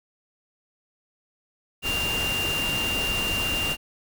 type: tone in noise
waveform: sine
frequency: 2790 Hz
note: F7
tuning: 2 cents flat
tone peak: -25 dBFS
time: 1.82-3.77 s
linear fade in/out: 50 ms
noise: pink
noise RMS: -30 dBFS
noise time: 1.82-3.77 s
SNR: +2 dB
effects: none